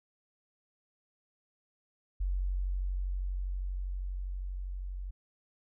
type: tone with level ramp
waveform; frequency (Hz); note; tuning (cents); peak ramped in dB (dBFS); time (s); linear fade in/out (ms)
sine; 46.25; F#1; 0; -28 to -36; 2.2-5.11; 10
effects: none